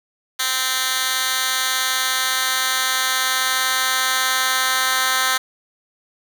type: tone with high-pass filter sweep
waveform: 10% pulse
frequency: 259.6 Hz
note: C4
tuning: 13 cents flat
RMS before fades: -20 dBFS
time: 0.39-5.38 s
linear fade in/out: 10 ms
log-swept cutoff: 2400 to 1600 Hz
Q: 0.88
effects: none